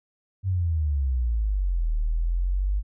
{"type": "exponential two-way sweep", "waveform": "sine", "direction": "down then up", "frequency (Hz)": [98, 38.02, 51.1], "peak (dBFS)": -21, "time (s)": [0.43, 2.83], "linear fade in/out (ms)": 50, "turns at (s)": 1.97, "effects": []}